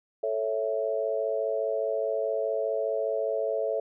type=chord; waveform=sine; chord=A major; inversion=none; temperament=equal; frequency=440 / 554.4 / 659.3 Hz; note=A4 / C#5 / E5; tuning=0 / 0 / 0 cents; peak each=-30 dBFS; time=0.23-3.8 s; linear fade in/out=5 ms; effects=none